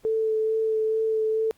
sine tone with vibrato, 440 Hz, A4, in tune, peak -21 dBFS, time 0.05-1.51 s, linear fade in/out 0 ms, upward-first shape sine, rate 2.3 Hz, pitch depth 13 cents each way, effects pink hiss -62 dBFS RMS until 1.57 s + Opus 48 kbps

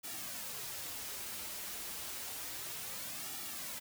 white noise with flanger, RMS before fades -43 dBFS, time 0.03-3.8 s, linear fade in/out 20 ms, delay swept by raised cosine 1.9 to 7.7 ms, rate 0.3 Hz, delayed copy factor -0.7, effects none

